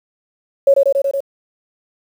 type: tone with echo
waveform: sine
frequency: 553 Hz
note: C#5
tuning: 4 cents flat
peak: -6 dBFS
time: 0.67-0.74 s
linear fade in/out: 5 ms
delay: 93 ms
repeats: 5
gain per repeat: -2 dB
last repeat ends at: 1.205 s
effects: 7-bit